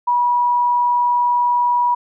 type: tone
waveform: sine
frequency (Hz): 970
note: B5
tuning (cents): -31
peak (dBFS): -13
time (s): 0.07-1.95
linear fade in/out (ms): 10
effects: none